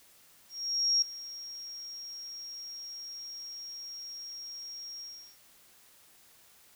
sine tone with ADSR envelope, 5588 Hz, F8, in tune, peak -22 dBFS, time 0.49-5.38 s, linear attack 530 ms, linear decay 4 ms, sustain -18 dB, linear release 370 ms, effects white hiss -60 dBFS RMS until 6.75 s

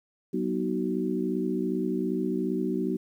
harmonic tone with a mistuned harmonic, 62.6 Hz, B1, 24 cents sharp, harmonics 3 / 4 / 5 / 6, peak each -31 / -31 / -31 / -31 dBFS, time 0.33-2.97 s, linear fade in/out 10 ms, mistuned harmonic 4, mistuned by -55 cents, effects 10-bit

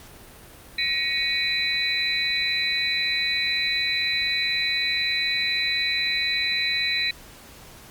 sine tone cluster, 1891 / 2251 / 2482 / 3978 Hz, A#6 / C#7 / D#7 / B7, +24 / +26 / -5 / +12 cents, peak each -29 / -29 / -30 / -24 dBFS, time 0.78-7.11 s, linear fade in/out 5 ms, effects pink hiss -46 dBFS RMS until 7.9 s + Opus 48 kbps

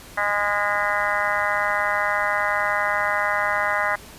harmonic tone with a mistuned harmonic, 205.5 Hz, G#3, 18 cents flat, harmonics 3 / 4 / 5 / 6 / 7 / 8 / 9 / 10, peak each -28 / -28 / -28 / -28 / -28 / -28 / -28 / -28 dBFS, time 0.17-3.96 s, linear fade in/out 10 ms, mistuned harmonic 10, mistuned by -43 cents, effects pink hiss -43 dBFS RMS until 4.18 s + resampled to 32000 Hz

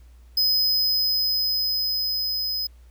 square tone with level ramp, 5040 Hz, D#8, 21 cents sharp, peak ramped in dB -18 to -25 dBFS, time 0.37-2.67 s, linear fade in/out 5 ms, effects added 60 Hz sine -46 dBFS peak until 2.9 s + pink hiss -63 dBFS RMS until 2.9 s

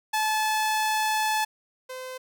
sawtooth tone pair in turn, 865 / 514.3 Hz, A5 / C5, -30 / -30 cents, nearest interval major sixth, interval 900 cents, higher first, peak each -19 / -31 dBFS, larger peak first, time 0.13-1.45 / 1.89-2.18 s, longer first, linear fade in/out 10 ms, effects none

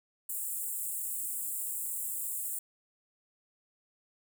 pink high-pass noise, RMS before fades -36 dBFS, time 0.29-2.59 s, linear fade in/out 5 ms, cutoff 7500 Hz, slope 96 dB/octave, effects none

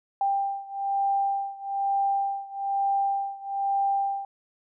sine beating tone pair, 791 / 792.1 Hz, G5 / G5, +15 / +18 cents, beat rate 1.1 Hz, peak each -26 / -28 dBFS, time 0.21-4.25 s, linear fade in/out 2 ms, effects none

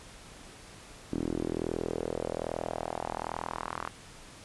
sawtooth tone with band-pass filter sweep, 41.2 Hz, E1, in tune, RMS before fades -35 dBFS, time 1.12-3.88 s, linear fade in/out 0 ms, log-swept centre 290 to 1200 Hz, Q 2.9, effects pink hiss -50 dBFS RMS until 4.44 s + resampled to 24000 Hz

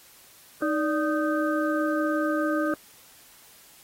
harmonic tone with a mistuned harmonic, 309.8 Hz, D#4, 7 cents flat, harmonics 1 / 2 / 4 / 5, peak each -25 / -28 / -31 / -32 dBFS, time 0.62-2.74 s, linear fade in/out 2 ms, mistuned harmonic 2, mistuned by -99 cents, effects white hiss -53 dBFS RMS until 3.83 s + AAC 48 kbps

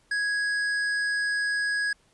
sine tone with tanh clipping, 1661.2 Hz, G#6, in tune, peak -26 dBFS, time 0.11-1.93 s, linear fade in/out 5 ms, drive 12 dB, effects pink hiss -64 dBFS RMS until 2.13 s + resampled to 24000 Hz

